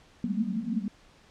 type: band-pass noise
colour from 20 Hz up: pink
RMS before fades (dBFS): -30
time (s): 0.24-0.88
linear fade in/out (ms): 2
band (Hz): 190 to 240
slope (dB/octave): 96
effects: pink hiss -58 dBFS RMS until 1.3 s + low-pass 6000 Hz 12 dB/octave